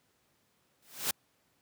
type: noise with exponential growth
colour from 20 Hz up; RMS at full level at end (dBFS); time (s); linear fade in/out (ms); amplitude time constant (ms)
white; -27; 0.82-1.11; 5; 61
effects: pink hiss -72 dBFS RMS until 1.61 s + high-pass 100 Hz 12 dB/octave